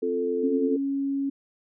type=chord; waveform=sine; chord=F major; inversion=second; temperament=equal; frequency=261.6 / 349.2 / 440 Hz; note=C4 / F4 / A4; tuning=0 / 0 / 0 cents; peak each=-31 / -31 / -25 dBFS; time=0.02-0.77 s; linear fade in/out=10 ms
type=tone with pitch glide; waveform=sine; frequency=272 to 276.3 Hz; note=C#4 to C#4; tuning=-33 to -6 cents; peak=-24 dBFS; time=0.43-1.3 s; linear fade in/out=10 ms; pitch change=+27 cents; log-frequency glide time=0.64-0.82 s
effects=none